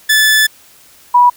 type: tone pair in turn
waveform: sawtooth / sine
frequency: 1739 / 976 Hz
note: A6 / B5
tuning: -21 / -21 cents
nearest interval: minor seventh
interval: 1000 cents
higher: first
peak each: -4 dBFS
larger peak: neither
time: 0.09-0.47 / 1.14-1.3 s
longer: first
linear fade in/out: 10 ms
effects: white hiss -44 dBFS RMS until 1.36 s